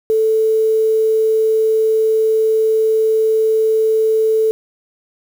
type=tone with quantisation; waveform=sine; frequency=440 Hz; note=A4; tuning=in tune; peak=-11 dBFS; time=0.1-4.51 s; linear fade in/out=0 ms; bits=6; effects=none

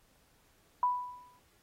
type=tone with exponential decay; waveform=sine; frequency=989 Hz; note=B5; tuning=2 cents sharp; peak=-23 dBFS; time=0.83-1.39 s; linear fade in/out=1 ms; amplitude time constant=120 ms; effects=pink hiss -68 dBFS RMS until 1.62 s + AAC 48 kbps

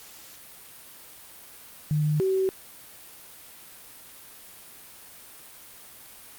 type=tone pair in turn; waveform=sine; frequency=151.1 / 380.7 Hz; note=D3 / F#4; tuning=+50 / +49 cents; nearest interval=octave + major third; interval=1599 cents; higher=second; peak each=-21 dBFS; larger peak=neither; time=1.91-2.2 / 2.2-2.49 s; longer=neither; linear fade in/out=0 ms; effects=white hiss -47 dBFS RMS until 6.38 s + Opus 48 kbps

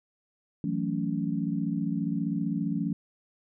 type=chord; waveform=sine; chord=F# minor seventh; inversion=third; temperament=equal with one note detuned; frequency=164.81 / 185 / 220 / 281.4 Hz; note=E3 / F#3 / A3 / C#4; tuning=0 / 0 / 0 / +26 cents; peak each=-32 dBFS; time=0.64-2.93 s; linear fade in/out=2 ms; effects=none

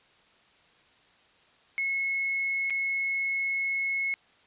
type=tone with dropouts; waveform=sine; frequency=2182 Hz; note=C#7; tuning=28 cents flat; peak=-26 dBFS; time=1.78-4.14 s; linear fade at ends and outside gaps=0 ms; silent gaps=2.699-2.705 s; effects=white hiss -61 dBFS RMS until 4.46 s + resampled to 8000 Hz

